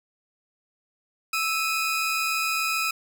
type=tone pair together; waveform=sawtooth; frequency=1314 / 2481 Hz; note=E6 / D#7; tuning=-6 / -6 cents; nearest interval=major seventh; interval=1100 cents; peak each=-23 dBFS; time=1.33-2.91 s; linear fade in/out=5 ms; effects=none